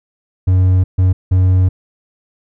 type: tone bursts at uneven times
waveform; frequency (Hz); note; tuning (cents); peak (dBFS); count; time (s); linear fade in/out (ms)
triangle; 92.5; F#2; 0; -6; 3; 0.47-0.84 / 0.98-1.13 / 1.31-1.69; 10
effects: none